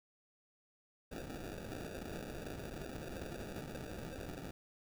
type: noise with sample-and-hold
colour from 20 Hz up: white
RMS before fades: -45 dBFS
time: 1.11-4.51 s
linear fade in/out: 5 ms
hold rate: 1050 Hz
effects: none